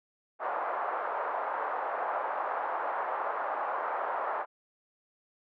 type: band-pass noise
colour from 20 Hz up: pink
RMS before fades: -33 dBFS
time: 0.39-4.46 s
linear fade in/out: 50 ms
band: 620 to 1300 Hz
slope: 24 dB/octave
effects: none